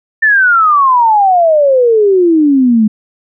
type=exponential sweep; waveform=sine; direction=down; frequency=1800 to 209.4 Hz; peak=-5 dBFS; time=0.22-2.88 s; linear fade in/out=10 ms; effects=none